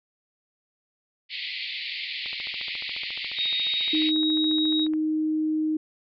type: band-pass noise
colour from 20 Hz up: pink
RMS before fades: -33 dBFS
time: 1.29-4.12 s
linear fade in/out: 50 ms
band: 2000 to 4600 Hz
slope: 96 dB/octave
type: click train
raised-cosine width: 0.5 ms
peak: -29 dBFS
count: 39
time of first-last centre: 2.26-4.936 s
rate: 14.2 Hz
type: tone with pitch glide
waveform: sine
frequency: 3742 to 3799 Hz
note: A#7 to A#7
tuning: +6 to +32 cents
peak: -24 dBFS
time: 3.35-4.88 s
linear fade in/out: 50 ms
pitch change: +26 cents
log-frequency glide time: 3.65-4.09 s
type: tone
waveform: sine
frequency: 311.1 Hz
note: D#4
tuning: in tune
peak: -22 dBFS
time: 3.93-5.77 s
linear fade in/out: 5 ms
effects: none